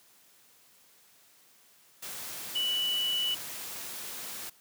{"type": "tone in noise", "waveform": "sine", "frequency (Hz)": 2960, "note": "F#7", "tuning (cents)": 0, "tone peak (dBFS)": -27, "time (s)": [2.55, 3.35], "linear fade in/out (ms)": 10, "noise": "white", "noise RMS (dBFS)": -40, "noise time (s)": [2.02, 4.5], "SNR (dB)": 10, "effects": ["white hiss -61 dBFS RMS until 4.6 s", "high-pass 100 Hz 12 dB/octave"]}